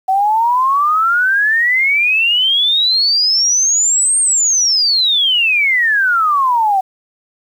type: exponential two-way sweep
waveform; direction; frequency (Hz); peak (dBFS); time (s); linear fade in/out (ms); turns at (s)
sine; up then down; 749 to 8750 to 749; -10; 0.08-6.81; 10; 4.19
effects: 7-bit